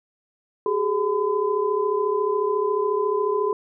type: tone cluster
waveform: sine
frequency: 388.4 / 422.5 / 1012 Hz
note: G4 / G#4 / B5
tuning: -16 / +30 / +42 cents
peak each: -25 / -22 / -26 dBFS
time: 0.66-3.53 s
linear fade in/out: 2 ms
effects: none